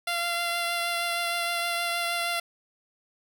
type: tone with vibrato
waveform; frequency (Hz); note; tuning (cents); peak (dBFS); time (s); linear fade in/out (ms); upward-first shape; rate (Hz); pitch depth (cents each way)
10% pulse; 689; F5; -24; -18; 0.07-2.4; 5; triangle; 6.4; 15
effects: none